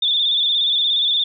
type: tone with vibrato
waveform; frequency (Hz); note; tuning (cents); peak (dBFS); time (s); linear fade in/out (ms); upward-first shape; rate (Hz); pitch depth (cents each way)
sine; 3542; A7; +11; -15; 0.02-1.24; 5; square; 17; 42
effects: none